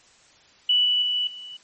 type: tone with level steps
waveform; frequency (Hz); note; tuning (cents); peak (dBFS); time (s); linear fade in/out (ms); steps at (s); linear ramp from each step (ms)
sine; 2960; F#7; 0; -16 / -18 / -21 / -36; 0.69-1.57; 5; 0.85 / 1.02 / 1.27; 2
effects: white hiss -55 dBFS RMS until 1.63 s + MP3 32 kbps